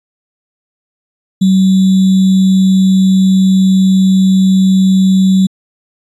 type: tone with sample-and-hold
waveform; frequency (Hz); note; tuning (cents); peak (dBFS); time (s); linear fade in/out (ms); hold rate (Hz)
sine; 189.6; F#3; +43; -5; 1.41-5.47; 10; 3675
effects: resampled to 24000 Hz